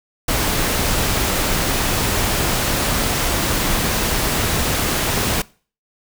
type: noise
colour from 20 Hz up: pink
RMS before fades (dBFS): -19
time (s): 0.28-5.42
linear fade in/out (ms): 5
effects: noise-tail reverb RT60 0.4 s tail -22 dB re dry